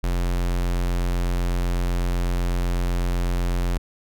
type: tone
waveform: square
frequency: 44 Hz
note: F1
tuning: 14 cents sharp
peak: -21 dBFS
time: 0.03-3.78 s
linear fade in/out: 10 ms
effects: none